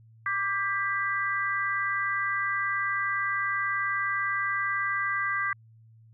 sine chord, G major, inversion second, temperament equal with one note detuned, 1174.7 / 1594.5 / 1975.5 Hz, D6 / G6 / B6, 0 / +29 / 0 cents, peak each -30 dBFS, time 0.26-5.53 s, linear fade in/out 2 ms, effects added 112 Hz sine -52 dBFS peak until 6.13 s

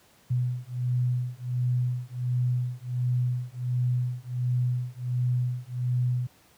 sine beating tone pair, 123.47 / 124.87 Hz, B2 / B2, 0 / +20 cents, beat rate 1.4 Hz, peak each -27 dBFS, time 0.3-6.27 s, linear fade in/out 10 ms, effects pink hiss -59 dBFS RMS until 6.57 s + high-pass 80 Hz 12 dB/octave

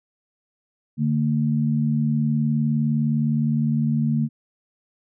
sine tone pair together, 146.83 / 226.4 Hz, D3 / A3, 0 / +50 cents, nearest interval perfect fifth, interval 750 cents, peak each -21 dBFS, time 0.97-4.29 s, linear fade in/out 50 ms, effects none

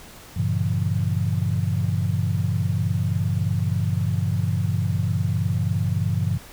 sine chord, G diminished seventh, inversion none, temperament just, 98 / 117.6 / 141.12 / 169.34 Hz, G2 / Bb2 / Db3 / Fb3, 0 / +16 / +31 / +47 cents, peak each -23 / -26 / -27 / -27 dBFS, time 0.36-6.38 s, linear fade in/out 10 ms, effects pink hiss -44 dBFS RMS until 6.52 s

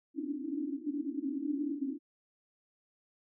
pink band-pass noise, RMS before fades -36 dBFS, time 0.14-1.99 s, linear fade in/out 50 ms, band 270 to 310 Hz, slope 96 dB/octave, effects none

